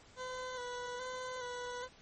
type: tone with vibrato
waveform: 20% pulse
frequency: 500 Hz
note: B4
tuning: 21 cents sharp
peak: -35 dBFS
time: 0.16-1.89 s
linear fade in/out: 50 ms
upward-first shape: square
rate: 1.2 Hz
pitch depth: 31 cents each way
effects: pink hiss -60 dBFS RMS until 2.01 s + MP3 32 kbps